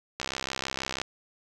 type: click train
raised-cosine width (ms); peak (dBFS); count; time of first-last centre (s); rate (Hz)
0.2; -13; 55; 0.2-1.016; 66.2
effects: none